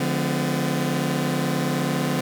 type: chord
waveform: sawtooth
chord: D diminished seventh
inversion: none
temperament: just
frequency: 146.83 / 176.2 / 211.4 / 253.7 Hz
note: D3 / F3 / Ab3 / Cb4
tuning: 0 / +16 / +31 / +47 cents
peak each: -22 / -23 / -28 / -22 dBFS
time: 0-2.21 s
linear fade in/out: 5 ms
effects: none